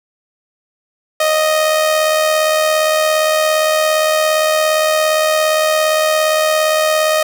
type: tone with amplitude modulation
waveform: sawtooth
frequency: 622.3 Hz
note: D#5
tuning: in tune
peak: -6 dBFS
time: 1.2-7.23 s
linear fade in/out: 5 ms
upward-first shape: sine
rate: 77.4 Hz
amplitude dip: 40%
effects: none